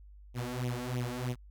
sawtooth tone with flanger, 123.7 Hz, B2, 3 cents sharp, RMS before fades -35 dBFS, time 0.34-1.36 s, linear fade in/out 50 ms, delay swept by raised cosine 0.31 to 3.71 ms, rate 3.1 Hz, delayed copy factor +0.85, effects added 50 Hz sine -50 dBFS peak until 1.5 s

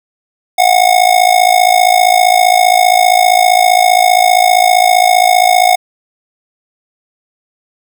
square tone with amplitude modulation, 728 Hz, F#5, 28 cents flat, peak -3 dBFS, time 0.58-5.76 s, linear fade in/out 10 ms, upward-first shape sine, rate 55.2 Hz, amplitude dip 85%, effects none

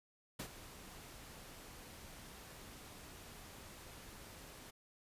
pink noise with ADSR envelope, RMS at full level -43 dBFS, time 0.39-4.71 s, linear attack 8 ms, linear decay 77 ms, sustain -11 dB, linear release 12 ms, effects resampled to 32000 Hz

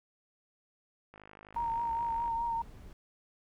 click train, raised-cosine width 0.5 ms, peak -36 dBFS, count 60, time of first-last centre 1.14-2.279 s, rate 51.8 Hz
brown noise, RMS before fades -49 dBFS, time 1.54-2.93 s, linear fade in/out 2 ms
sine tone with vibrato, 927 Hz, A#5, 10 cents flat, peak -30 dBFS, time 1.56-2.62 s, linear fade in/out 5 ms, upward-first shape triangle, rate 4.8 Hz, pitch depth 34 cents each way
effects none

